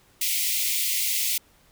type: high-pass noise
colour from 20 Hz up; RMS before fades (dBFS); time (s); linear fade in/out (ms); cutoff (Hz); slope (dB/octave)
white; -25; 0.21-1.38; 5; 2000; 96
effects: pink hiss -59 dBFS RMS until 1.71 s